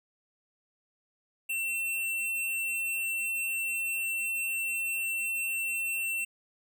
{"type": "tone", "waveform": "square", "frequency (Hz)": 2701, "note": "E7", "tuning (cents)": 42, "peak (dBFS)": -30, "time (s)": [1.49, 6.25], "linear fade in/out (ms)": 10, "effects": []}